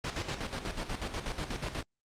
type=noise with tremolo; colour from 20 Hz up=pink; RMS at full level=-34 dBFS; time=0.04-1.83 s; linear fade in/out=5 ms; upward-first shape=square; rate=8.2 Hz; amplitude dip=60%; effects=low-pass 6000 Hz 12 dB/octave + Opus 48 kbps